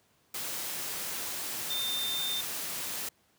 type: tone in noise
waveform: sine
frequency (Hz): 3605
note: A7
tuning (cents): +41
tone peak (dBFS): -31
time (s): 1.7-2.41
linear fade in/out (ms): 5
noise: white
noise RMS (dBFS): -36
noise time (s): 0.34-3.09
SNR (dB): +2
effects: pink hiss -68 dBFS RMS until 3.38 s + high-pass 100 Hz 12 dB/octave